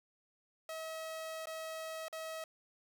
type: tone with dropouts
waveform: sawtooth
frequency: 641 Hz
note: E5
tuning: 49 cents flat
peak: -37 dBFS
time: 0.69-2.44 s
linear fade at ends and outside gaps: 2 ms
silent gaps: 1.457-1.47 / 2.083-2.127 s
effects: none